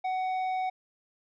sine tone with tanh clipping, 747 Hz, F#5, 16 cents sharp, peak -29 dBFS, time 0.04-0.7 s, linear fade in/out 10 ms, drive 8 dB, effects none

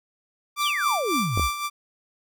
sawtooth tone with tremolo, 1174.7 Hz, D6, in tune, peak -18 dBFS, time 0.56-1.7 s, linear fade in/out 50 ms, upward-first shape sine, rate 3.7 Hz, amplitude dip 65%
sine exponential sweep, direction down, 4186 to 51.91 Hz, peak -24 dBFS, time 0.61-1.5 s, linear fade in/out 50 ms
clicks, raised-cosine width 2 ms, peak -15 dBFS, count 2, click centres 1.375 / 1.396 s
effects none

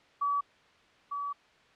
sine tone pair in turn, 1143 / 1143 Hz, D6 / D6, -47 / -47 cents, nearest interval unison, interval 0 cents, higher neither, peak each -26 / -32 dBFS, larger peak first, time 0.21-0.41 / 1.11-1.33 s, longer second, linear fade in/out 10 ms, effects white hiss -61 dBFS RMS until 1.75 s + low-pass 3000 Hz 12 dB/octave

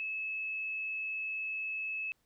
sine tone, 2596 Hz, E7, 27 cents flat, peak -34 dBFS, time 0-2.12 s, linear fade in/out 0 ms, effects pink hiss -75 dBFS RMS until 2.25 s

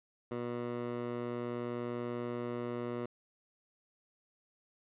15% pulse tone with band-pass filter, 120.6 Hz, B2, 41 cents flat, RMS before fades -38 dBFS, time 0.31-3.06 s, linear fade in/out 5 ms, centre 520 Hz, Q 0.61, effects resampled to 8000 Hz

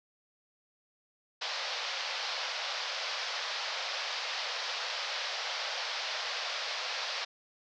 white band-pass noise, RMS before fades -36 dBFS, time 1.41-7.25 s, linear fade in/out 10 ms, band 500 to 5300 Hz, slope 48 dB/octave, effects none

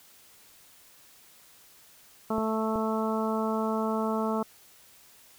harmonic tone, 220 Hz, A3, in tune, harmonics 1 / 2 / 3 / 4 / 5 / 6, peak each -29 / -32 / -34 / -35 / -36 / -37 dBFS, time 2.3-4.43 s, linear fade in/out 5 ms
clicks, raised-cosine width 2 ms, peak -22 dBFS, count 2, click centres 2.382 / 2.758 s
effects white hiss -56 dBFS RMS until 5.38 s

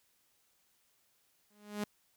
sawtooth tone with exponential growth, 207.7 Hz, G#3, in tune, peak -28 dBFS, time 1.5-1.84 s, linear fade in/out 5 ms, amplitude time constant 73 ms, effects white hiss -73 dBFS RMS until 2.16 s

